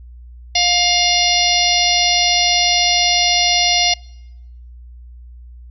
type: harmonic tone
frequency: 706 Hz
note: F5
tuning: 19 cents sharp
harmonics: 1 / 3 / 4 / 5 / 6 / 7 / 8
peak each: -20 / -20 / -20 / -20 / -20 / -20 / -20 dBFS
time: 0.55-3.94 s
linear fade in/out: 5 ms
effects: noise-tail reverb RT60 0.9 s tail -25 dB re dry + added 60 Hz sine -35 dBFS peak until 5.7 s